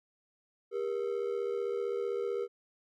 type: ring-modulated tone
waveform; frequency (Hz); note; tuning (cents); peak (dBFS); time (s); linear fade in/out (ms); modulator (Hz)
triangle; 437.1; A4; -11; -26; 0.71-2.48; 50; 37.8
effects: none